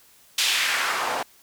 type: noise with band-pass filter sweep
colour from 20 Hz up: white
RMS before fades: -24 dBFS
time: 0.38-1.23 s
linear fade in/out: 5 ms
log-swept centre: 3700 to 680 Hz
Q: 1.5
effects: white hiss -55 dBFS RMS until 1.42 s